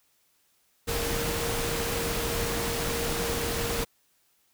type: tone in noise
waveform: sine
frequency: 466.2 Hz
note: A#4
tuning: in tune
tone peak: -33 dBFS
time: 0.87-3.85 s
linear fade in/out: 20 ms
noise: pink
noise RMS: -30 dBFS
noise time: 0.87-3.85 s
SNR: -6 dB
effects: white hiss -68 dBFS RMS until 4.53 s